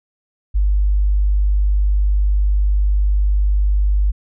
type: tone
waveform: sine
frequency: 50 Hz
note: G1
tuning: 35 cents sharp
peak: -12 dBFS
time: 0.54-4.12 s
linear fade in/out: 20 ms
effects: none